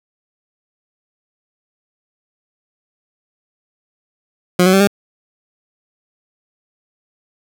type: tone with pitch steps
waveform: 20% pulse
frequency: 179.5 / 186.48 / 193.72 / 201.2 Hz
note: F3 / F#3 / G3 / G3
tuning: +48 / +14 / -20 / +45 cents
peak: -4 dBFS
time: 4.59-4.874 s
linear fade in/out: 5 ms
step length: 71 ms
effects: none